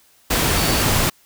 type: tone in noise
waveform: sine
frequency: 4507 Hz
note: C#8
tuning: 28 cents sharp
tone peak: -28 dBFS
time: 0.56-0.82 s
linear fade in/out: 10 ms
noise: pink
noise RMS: -18 dBFS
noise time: 0.3-1.1 s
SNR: -13 dB
effects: white hiss -55 dBFS RMS until 1.25 s